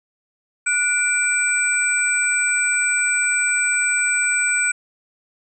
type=tone cluster; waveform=sine; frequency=1458 / 2346 / 8000 Hz; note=F#6 / D7 / B8; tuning=-26 / -2 / +21 cents; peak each=-21 dBFS; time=0.66-4.72 s; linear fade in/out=10 ms; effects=none